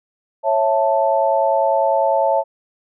sine chord, A major, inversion first, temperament just, 550 / 660 / 880 Hz, C#5 / E5 / A5, -14 / +2 / 0 cents, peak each -18 dBFS, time 0.43-2.44 s, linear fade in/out 50 ms, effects none

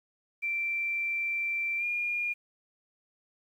sine tone with pitch glide, 2349 to 2419 Hz, D7 to D#7, 0 to -49 cents, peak -28 dBFS, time 0.42-2.34 s, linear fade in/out 20 ms, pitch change +51 cents, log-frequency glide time 1.78-1.84 s, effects 10-bit

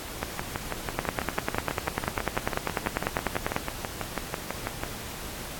two click trains, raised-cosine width 0.5 ms, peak -9 / -13 dBFS, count 27 / 29, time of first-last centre 0.99-3.564 / 0.23-4.835 s, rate 10.1 / 6.08 Hz, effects pink hiss -38 dBFS RMS until 5.59 s + AAC 64 kbps

